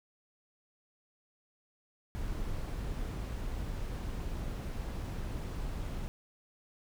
brown noise, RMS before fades -37 dBFS, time 2.15-6.08 s, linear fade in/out 0 ms, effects none

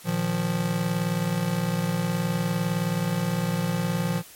square chord, Bb suspended fourth, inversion none, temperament just, 116.54 / 155.39 / 174.81 Hz, Bb2 / Eb3 / F3, 0 / -2 / +2 cents, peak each -32 / -30 / -26 dBFS, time 0.04-4.23 s, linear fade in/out 50 ms, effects white hiss -47 dBFS RMS until 4.35 s + MP3 64 kbps

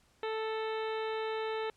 harmonic tone with a mistuned harmonic, 440 Hz, A4, in tune, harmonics 1 / 2 / 3 / 4 / 5 / 6 / 7 / 8 / 9, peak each -34 / -40 / -44 / -46 / -48 / -50 / -51 / -52 / -53 dBFS, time 0.23-1.7 s, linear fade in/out 2 ms, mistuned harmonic 8, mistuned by +53 cents, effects pink hiss -68 dBFS RMS until 1.76 s + low-pass 10000 Hz 12 dB/octave

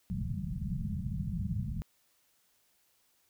white low-pass noise, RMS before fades -35 dBFS, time 0.1-1.82 s, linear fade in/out 0 ms, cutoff 210 Hz, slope 96 dB/octave, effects white hiss -71 dBFS RMS until 3.29 s

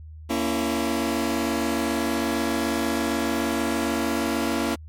sawtooth chord, A# diminished, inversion none, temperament just, 233.1 / 279.7 / 335.6 Hz, A#3 / C#4 / E4, 0 / +16 / +31 cents, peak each -23 dBFS, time 0.29-4.76 s, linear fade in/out 20 ms, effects added 78 Hz sine -38 dBFS peak until 4.88 s + MP3 64 kbps

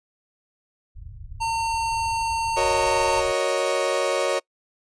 pink low-pass noise, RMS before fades -39 dBFS, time 0.95-3.32 s, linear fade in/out 5 ms, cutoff 120 Hz, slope 48 dB/octave
square tone, 909 Hz, A#5, 44 cents flat, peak -23 dBFS, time 1.4-3.22 s, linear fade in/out 20 ms
35% pulse chord, D# minor seventh, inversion first, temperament equal, 370 / 466.2 / 554.4 / 622.3 Hz, F#4 / A#4 / C#5 / D#5, 0 / 0 / 0 / 0 cents, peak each -27 / -26 / -22 / -26 dBFS, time 2.56-4.4 s, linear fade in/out 20 ms
effects noise-tail reverb RT60 0.1 s tail -26 dB re dry + resampled to 22050 Hz

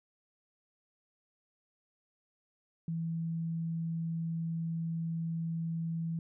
sine tone, 164.81 Hz, E3, in tune, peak -32 dBFS, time 2.88-6.19 s, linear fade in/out 2 ms, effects none

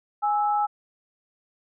sine tone pair together, 830.6 / 1310.9 Hz, G#5 / E6, 0 / -10 cents, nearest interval minor sixth, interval 790 cents, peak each -21 / -28 dBFS, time 0.22-0.67 s, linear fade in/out 20 ms, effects none

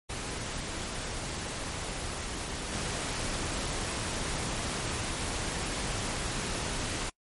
pink noise with level steps, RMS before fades -36 / -33 dBFS, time 0.09-7.1 s, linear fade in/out 10 ms, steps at 2.71 s, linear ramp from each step 20 ms, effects noise-tail reverb RT60 0.1 s tail -25 dB re dry + MP3 48 kbps

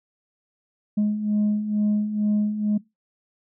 sine beating tone pair, 208 / 210.2 Hz, G#3 / G#3, +3 / +21 cents, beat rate 2.2 Hz, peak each -25 / -19 dBFS, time 0.97-2.78 s, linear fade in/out 10 ms, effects noise-tail reverb RT60 0.2 s tail -21 dB re dry + tanh soft clip ceiling -16 dBFS

